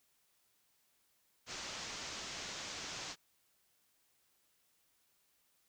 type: low-pass noise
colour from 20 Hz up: white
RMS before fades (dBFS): -45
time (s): 1.46-3.16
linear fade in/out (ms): 50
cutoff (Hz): 6800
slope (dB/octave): 48
effects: white hiss -75 dBFS RMS until 5.68 s